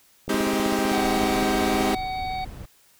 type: click train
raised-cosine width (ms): 2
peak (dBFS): -19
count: 25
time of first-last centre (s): 0.28-1.809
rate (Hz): 15.7
type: chord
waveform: sawtooth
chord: Ab major seventh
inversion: none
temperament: equal with one note detuned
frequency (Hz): 207.7 / 261.6 / 317.7 / 392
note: Ab3 / C4 / Eb4 / G4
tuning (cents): 0 / 0 / +36 / 0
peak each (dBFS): -23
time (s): 0.29-1.95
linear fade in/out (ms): 5
type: harmonic tone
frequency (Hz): 751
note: F#5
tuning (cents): +26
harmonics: 1 / 3 / 5 / 6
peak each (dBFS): -27 / -37 / -41 / -43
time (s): 0.92-2.45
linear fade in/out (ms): 10
type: noise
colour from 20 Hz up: brown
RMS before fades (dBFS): -37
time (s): 0.99-2.66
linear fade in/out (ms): 10
effects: white hiss -58 dBFS RMS until 2.99 s